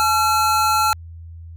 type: tone pair together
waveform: square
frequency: 856.7 / 1360 Hz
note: A5 / F6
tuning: -46 / -46 cents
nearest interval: minor sixth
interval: 800 cents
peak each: -19 / -18 dBFS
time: 0-0.93 s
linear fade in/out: 0 ms
effects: added 83 Hz sine -34 dBFS peak until 1.56 s